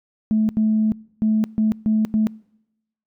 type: tone bursts at uneven times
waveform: sine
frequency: 217.1 Hz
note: A3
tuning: 23 cents flat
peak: -14 dBFS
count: 6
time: 0.31-0.49 / 0.57-0.92 / 1.22-1.44 / 1.58-1.72 / 1.86-2.05 / 2.14-2.27 s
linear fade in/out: 0 ms
effects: noise-tail reverb RT60 0.9 s tail -26 dB re dry + tanh soft clip ceiling -10 dBFS